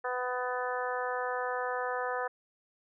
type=harmonic tone; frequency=250 Hz; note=B3; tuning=21 cents sharp; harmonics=2 / 3 / 4 / 5 / 6 / 7; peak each=-35 / -37 / -38 / -39 / -40 / -40 dBFS; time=0.04-2.28 s; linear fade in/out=10 ms; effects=none